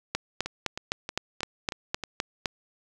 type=two click trains; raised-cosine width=0.2 ms; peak=-9 / -16 dBFS; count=10 / 6; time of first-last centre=0.15-2.458 / 0.46-2.037 s; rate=3.9 / 3.17 Hz; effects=none

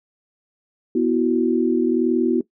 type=chord; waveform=sine; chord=B suspended fourth; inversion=none; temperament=just; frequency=246.9 / 329.3 / 370.4 Hz; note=B3 / E4 / F#4; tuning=0 / -2 / +2 cents; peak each=-20 dBFS; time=0.95-2.41 s; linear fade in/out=5 ms; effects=noise-tail reverb RT60 0.1 s tail -18 dB re dry

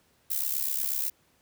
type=noise with amplitude modulation; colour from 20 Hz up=violet; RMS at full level=-26 dBFS; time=0.3-1.1 s; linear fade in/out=10 ms; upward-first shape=sine; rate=68.2 Hz; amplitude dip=80%; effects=pink hiss -66 dBFS RMS until 1.41 s + high-pass 60 Hz 12 dB/octave

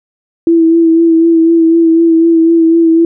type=tone with vibrato; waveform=sine; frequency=330 Hz; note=E4; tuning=2 cents sharp; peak=-4 dBFS; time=0.47-3.05 s; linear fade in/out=2 ms; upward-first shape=sine; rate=4 Hz; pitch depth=26 cents each way; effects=none

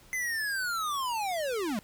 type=linear sweep; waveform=square; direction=down; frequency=2057 to 191.6 Hz; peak=-30 dBFS; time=0.13-1.79 s; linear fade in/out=0 ms; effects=pink hiss -57 dBFS RMS until 1.83 s

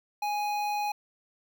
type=tone with notch filter; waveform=square; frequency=830.6 Hz; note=G#5; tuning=in tune; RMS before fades=-30 dBFS; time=0.22-0.92 s; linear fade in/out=5 ms; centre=8900 Hz; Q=0.76; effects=none

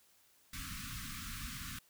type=band-stop noise; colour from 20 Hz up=pink; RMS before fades=-44 dBFS; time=0.53-1.79 s; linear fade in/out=5 ms; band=280 to 1100 Hz; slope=96 dB/octave; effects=white hiss -68 dBFS RMS until 1.89 s

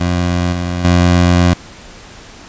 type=tone with level steps; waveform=20% pulse; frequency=88.3 Hz; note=F2; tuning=20 cents sharp; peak=-8 / -12 / -3 dBFS; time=0-1.54 s; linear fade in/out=10 ms; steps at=0.52 / 0.84 s; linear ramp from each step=10 ms; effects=pink hiss -36 dBFS RMS until 2.48 s + resampled to 16000 Hz

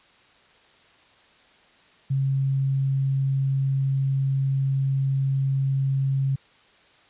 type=tone; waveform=sine; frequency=135.6 Hz; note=C#3; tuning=38 cents flat; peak=-20 dBFS; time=2.1-6.36 s; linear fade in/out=10 ms; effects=white hiss -56 dBFS RMS until 7.09 s + resampled to 8000 Hz

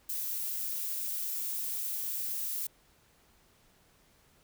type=noise; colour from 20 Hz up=violet; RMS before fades=-35 dBFS; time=0.09-2.67 s; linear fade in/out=5 ms; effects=pink hiss -65 dBFS RMS until 4.43 s

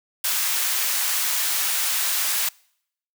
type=high-pass noise; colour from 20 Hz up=white; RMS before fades=-23 dBFS; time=0.24-2.49 s; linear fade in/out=5 ms; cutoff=980 Hz; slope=12 dB/octave; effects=noise-tail reverb RT60 0.7 s tail -26 dB re dry

